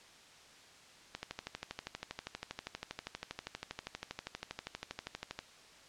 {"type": "click train", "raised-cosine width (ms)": 0.2, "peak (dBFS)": -22, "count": 54, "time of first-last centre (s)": [1.15, 5.39], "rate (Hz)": 12.5, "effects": ["white hiss -58 dBFS RMS until 5.88 s", "low-pass 6000 Hz 12 dB/octave"]}